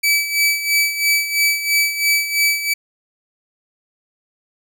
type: tone with tremolo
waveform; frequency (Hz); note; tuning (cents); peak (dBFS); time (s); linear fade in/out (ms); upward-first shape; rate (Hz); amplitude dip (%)
sawtooth; 2300; D7; -37; -9; 0.03-2.74; 10; sine; 3; 70
effects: none